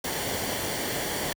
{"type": "noise with comb filter", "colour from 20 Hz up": "pink", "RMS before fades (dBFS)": -30, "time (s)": [0.04, 1.33], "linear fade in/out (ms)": 5, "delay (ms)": 0.78, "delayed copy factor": -0.5, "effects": ["high-pass 60 Hz 12 dB/octave"]}